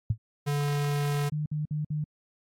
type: tone with exponential decay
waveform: sine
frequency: 110 Hz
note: A2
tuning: in tune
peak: -18 dBFS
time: 0.1-0.18 s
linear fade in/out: 5 ms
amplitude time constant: 16 ms
type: tone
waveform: square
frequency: 144.6 Hz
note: D3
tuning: 27 cents flat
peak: -26 dBFS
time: 0.46-1.3 s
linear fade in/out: 20 ms
type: tone bursts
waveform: sine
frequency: 151.1 Hz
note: D3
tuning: 50 cents sharp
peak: -27 dBFS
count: 4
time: 1.32-2.042 s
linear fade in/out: 5 ms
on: 140 ms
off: 54 ms
effects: AAC 64 kbps